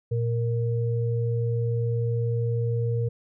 sine tone pair together, 116.54 / 466.6 Hz, A#2 / A#4, 0 / +2 cents, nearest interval 2 octaves, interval 2402 cents, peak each -23 / -30 dBFS, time 0.11-3.09 s, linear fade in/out 10 ms, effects none

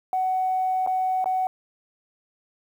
sine tone with dropouts, 748 Hz, F#5, 19 cents sharp, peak -20 dBFS, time 0.13-1.47 s, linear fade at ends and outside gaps 1 ms, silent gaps 0.864-0.873 / 1.243-1.258 s, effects tanh soft clip ceiling -16 dBFS + 9-bit

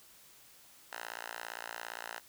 5% pulse tone with high-pass filter, 57.5 Hz, A#1, 23 cents flat, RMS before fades -44 dBFS, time 0.91-2.2 s, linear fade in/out 20 ms, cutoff 1100 Hz, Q 2.6, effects white hiss -59 dBFS RMS until 2.28 s

